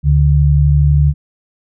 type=tone pair together; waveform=sine; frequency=72.7 / 144.9 Hz; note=D2 / D3; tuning=-17 / -23 cents; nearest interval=octave; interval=1194 cents; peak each=-10 dBFS; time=0.03-1.14 s; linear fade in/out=50 ms; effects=none